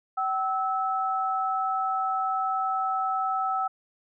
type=tone pair together; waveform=sine; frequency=764.6 / 1305 Hz; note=G5 / E6; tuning=-43 / -18 cents; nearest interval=major sixth; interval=925 cents; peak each=-27 dBFS; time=0.17-3.68 s; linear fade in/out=10 ms; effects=none